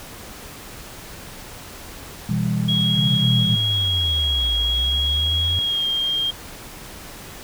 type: chord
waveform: sine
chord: E minor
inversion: second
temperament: equal with one note detuned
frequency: 123.47 / 164.81 / 200.1 Hz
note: B2 / E3 / G3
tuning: 0 / 0 / +36 cents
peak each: -23 dBFS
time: 2.29-3.56 s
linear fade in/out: 5 ms
type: tone with pitch glide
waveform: sine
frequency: 3301 to 3216 Hz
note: G#7 to G7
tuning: -11 to +44 cents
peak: -19 dBFS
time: 2.68-6.31 s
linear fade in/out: 10 ms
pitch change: -45 cents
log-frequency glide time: 5.59-5.87 s
type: linear two-way sweep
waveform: sine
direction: down then up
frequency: 143.9 to 55 to 88.4 Hz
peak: -22 dBFS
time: 2.96-5.59 s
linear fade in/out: 0 ms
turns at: 4.57 s
effects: pink hiss -38 dBFS RMS until 7.43 s